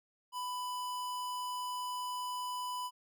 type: tone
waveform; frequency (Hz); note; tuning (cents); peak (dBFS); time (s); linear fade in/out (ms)
square; 995; B5; +13; -37; 0.32-2.91; 50
effects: none